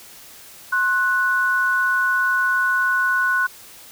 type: tone pair together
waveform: sine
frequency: 1063.3 / 1480 Hz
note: C6 / F#6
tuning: +28 / 0 cents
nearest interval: tritone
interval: 572 cents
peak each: -23 / -17 dBFS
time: 0.72-3.47 s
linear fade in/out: 10 ms
effects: white hiss -43 dBFS RMS until 3.91 s